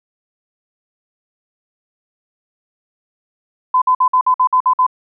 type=tone bursts; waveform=sine; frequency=1015 Hz; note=B5; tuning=47 cents sharp; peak=-9 dBFS; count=9; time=3.74-4.866 s; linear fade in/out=5 ms; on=78 ms; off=53 ms; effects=none